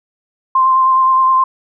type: tone with vibrato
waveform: sine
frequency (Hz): 1047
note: C6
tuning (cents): +1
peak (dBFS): -8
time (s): 0.55-1.44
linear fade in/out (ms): 5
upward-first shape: triangle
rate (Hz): 9.6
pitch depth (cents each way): 20
effects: none